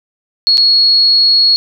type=tone with dropouts; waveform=sine; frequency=4331 Hz; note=C#8; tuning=41 cents flat; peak=-6 dBFS; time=0.47-1.56 s; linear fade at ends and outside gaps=0 ms; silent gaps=0.572-0.579 s; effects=none